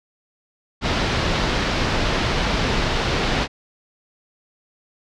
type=low-pass noise; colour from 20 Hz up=pink; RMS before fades=-21 dBFS; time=0.81-3.48 s; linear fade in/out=50 ms; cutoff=4900 Hz; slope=24 dB/octave; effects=none